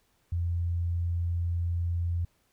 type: tone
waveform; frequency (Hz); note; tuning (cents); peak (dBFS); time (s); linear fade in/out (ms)
sine; 85.9; F2; -28; -26; 0.32-2.25; 5
effects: pink hiss -70 dBFS RMS until 2.52 s